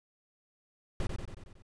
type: noise with echo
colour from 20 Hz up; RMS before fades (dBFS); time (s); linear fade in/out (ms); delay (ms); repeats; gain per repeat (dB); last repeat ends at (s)
brown; -31; 1-1.07; 2; 92; 6; -4; 1.622
effects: resampled to 22050 Hz